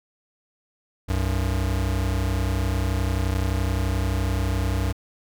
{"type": "tone pair together", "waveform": "square", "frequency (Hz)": [63.34, 94.9], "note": ["B1", "F#2"], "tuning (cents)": [44, 44], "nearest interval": "perfect fifth", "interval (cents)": 700, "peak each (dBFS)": [-25, -25], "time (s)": [1.08, 4.93], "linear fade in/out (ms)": 20, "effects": []}